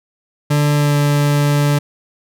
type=tone with pitch glide; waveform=40% pulse; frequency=146.9 to 145.3 Hz; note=D3 to D3; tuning=+1 to -18 cents; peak=-11 dBFS; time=0.5-1.79 s; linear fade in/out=10 ms; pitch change=-19 cents; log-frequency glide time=0.75-0.96 s; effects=none